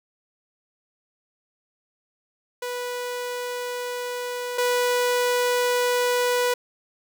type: tone pair in turn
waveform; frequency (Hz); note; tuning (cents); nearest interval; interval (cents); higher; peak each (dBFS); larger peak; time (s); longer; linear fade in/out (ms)
sawtooth; 491.4 / 491.4; B4 / B4; -9 / -9; unison; 0; neither; -24 / -16; second; 2.62-4.58 / 4.58-6.54; neither; 5
effects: none